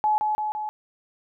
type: tone with echo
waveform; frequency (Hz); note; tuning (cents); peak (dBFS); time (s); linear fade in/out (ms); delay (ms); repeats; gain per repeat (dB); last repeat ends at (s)
sine; 852; G#5; +44; -18; 0.04-0.18; 0; 170; 3; -3; 0.69
effects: none